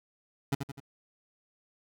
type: tone with echo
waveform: 25% pulse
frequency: 138.59 Hz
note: C#3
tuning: in tune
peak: -22 dBFS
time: 0.52-0.55 s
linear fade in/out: 5 ms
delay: 84 ms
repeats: 3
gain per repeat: -6 dB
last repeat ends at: 0.802 s
effects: none